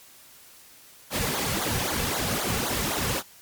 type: noise with flanger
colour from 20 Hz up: pink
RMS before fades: -27 dBFS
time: 1.1-3.23 s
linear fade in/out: 50 ms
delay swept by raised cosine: 0.37 to 3.27 ms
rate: 3.8 Hz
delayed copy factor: -1
effects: white hiss -51 dBFS RMS until 3.41 s + MP3 96 kbps